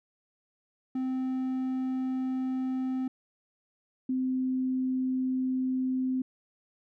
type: tone pair in turn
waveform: triangle / sine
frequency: 259.3 / 258.3 Hz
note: C4 / C4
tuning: -15 / -22 cents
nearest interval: unison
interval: 7 cents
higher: first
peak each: -26 dBFS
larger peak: neither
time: 0.95-3.08 / 4.09-6.22 s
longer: neither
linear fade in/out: 5 ms
effects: none